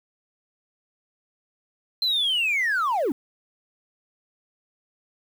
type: linear sweep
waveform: triangle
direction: down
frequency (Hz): 4146 to 237.4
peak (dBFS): -18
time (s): 2.02-3.12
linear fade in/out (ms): 2
effects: tanh soft clip ceiling -16 dBFS + 8-bit